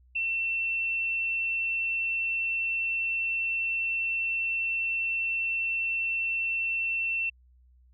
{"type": "tone", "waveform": "sine", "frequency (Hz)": 2695, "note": "E7", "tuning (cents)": 38, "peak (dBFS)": -26, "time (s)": [0.15, 7.3], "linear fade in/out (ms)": 10, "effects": ["added 62 Hz sine -56 dBFS peak until 7.93 s"]}